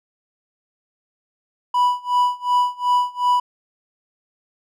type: tone with tremolo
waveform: triangle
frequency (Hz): 985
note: B5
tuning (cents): -5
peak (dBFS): -11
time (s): 1.74-3.4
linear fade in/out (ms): 5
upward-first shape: sine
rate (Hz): 2.7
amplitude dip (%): 95
effects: none